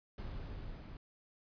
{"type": "noise with level ramp", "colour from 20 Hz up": "brown", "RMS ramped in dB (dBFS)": [-42, -48], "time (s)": [0.18, 0.97], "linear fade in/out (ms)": 2, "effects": ["resampled to 11025 Hz"]}